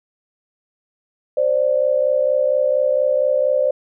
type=tone pair together; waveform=sine; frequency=524.7 / 589 Hz; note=C5 / D5; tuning=+5 / +5 cents; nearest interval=major second; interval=200 cents; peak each=-17 dBFS; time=1.37-3.71 s; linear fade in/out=5 ms; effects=none